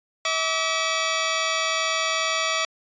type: tone pair together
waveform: 10% pulse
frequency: 645.4 / 1150 Hz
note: E5 / D6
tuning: -37 / -37 cents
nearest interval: minor seventh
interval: 1000 cents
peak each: -16 dBFS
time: 0.25-2.65 s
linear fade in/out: 2 ms
effects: resampled to 16000 Hz